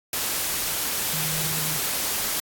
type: tone in noise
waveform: sine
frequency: 156.3 Hz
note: D#3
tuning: 8 cents sharp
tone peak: -33 dBFS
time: 1.13-1.78 s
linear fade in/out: 2 ms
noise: white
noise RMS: -26 dBFS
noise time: 0.13-2.4 s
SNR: -10 dB
effects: AAC 64 kbps